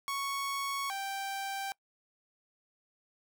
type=tone pair in turn; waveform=sawtooth; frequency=1108.7 / 784 Hz; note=C#6 / G5; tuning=0 / 0 cents; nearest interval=tritone; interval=600 cents; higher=first; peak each=-29 / -31 dBFS; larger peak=first; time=0.08-0.9 / 0.9-1.72 s; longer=neither; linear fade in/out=0 ms; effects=noise-tail reverb RT60 0.1 s tail -24 dB re dry